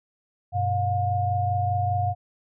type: tone cluster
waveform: sine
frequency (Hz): 97.8 / 122.8 / 714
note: G2 / B2 / F5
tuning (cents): -4 / -9 / +38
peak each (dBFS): -25 / -31 / -24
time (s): 0.52-2.15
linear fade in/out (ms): 50
effects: none